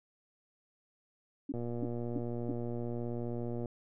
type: tone bursts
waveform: sine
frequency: 280 Hz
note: C#4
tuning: 18 cents sharp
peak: -32 dBFS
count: 4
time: 1.49-2.518 s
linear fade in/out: 5 ms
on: 32 ms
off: 300 ms
type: click train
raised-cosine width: 2 ms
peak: -26 dBFS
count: 253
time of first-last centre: 1.54-3.658 s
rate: 119 Hz
effects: none